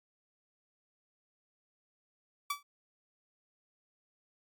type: tone with exponential decay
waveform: sawtooth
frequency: 1152 Hz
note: D6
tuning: 34 cents flat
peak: -25 dBFS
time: 2.5-2.63 s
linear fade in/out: 5 ms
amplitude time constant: 28 ms
effects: MP3 96 kbps